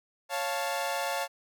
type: chord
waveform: sawtooth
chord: Db augmented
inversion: none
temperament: equal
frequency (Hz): 554.4 / 698.5 / 880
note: Db5 / F5 / A5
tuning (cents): 0 / 0 / 0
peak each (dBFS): -30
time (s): 0.29-1.28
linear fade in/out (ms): 50
effects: none